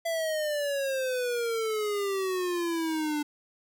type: exponential sweep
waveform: square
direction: down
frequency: 672 to 293.9 Hz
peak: -28 dBFS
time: 0.05-3.23 s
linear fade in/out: 10 ms
effects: none